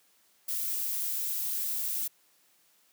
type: noise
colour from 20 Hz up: violet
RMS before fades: -32 dBFS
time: 0.48-2.08 s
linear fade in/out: 10 ms
effects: white hiss -66 dBFS RMS until 2.92 s + high-pass 150 Hz 12 dB/octave